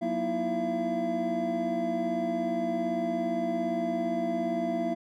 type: tone cluster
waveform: triangle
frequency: 182.8 / 238.8 / 320 / 337.5 / 676 Hz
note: F#3 / A#3 / D#4 / E4 / E5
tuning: -21 / +42 / +49 / +41 / +43 cents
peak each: -36 / -31 / -33 / -34 / -28 dBFS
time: 0.01-4.95 s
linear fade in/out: 20 ms
effects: none